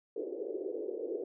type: band-pass noise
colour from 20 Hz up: white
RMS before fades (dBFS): -38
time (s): 0.16-1.24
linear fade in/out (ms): 5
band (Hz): 340 to 480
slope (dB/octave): 48
effects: none